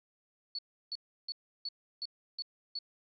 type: tone bursts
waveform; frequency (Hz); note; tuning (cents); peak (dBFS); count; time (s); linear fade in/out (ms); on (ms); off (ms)
sine; 4434; C#8; 0; -35; 7; 0.55-2.789; 2; 37; 330
effects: none